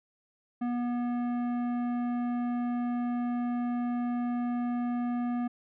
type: tone with tanh clipping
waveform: sine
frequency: 242.3 Hz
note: B3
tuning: 33 cents flat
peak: -30 dBFS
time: 0.61-5.48 s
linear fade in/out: 10 ms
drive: 13 dB
effects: none